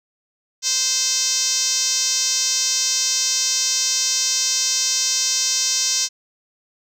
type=tone with band-pass filter; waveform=5% pulse; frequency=520 Hz; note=C5; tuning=11 cents flat; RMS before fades=-20 dBFS; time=0.62-6.09 s; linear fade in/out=50 ms; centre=6000 Hz; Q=3.1; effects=none